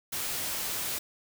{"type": "noise", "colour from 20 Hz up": "white", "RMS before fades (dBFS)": -33, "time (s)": [0.12, 0.99], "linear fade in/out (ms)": 10, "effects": []}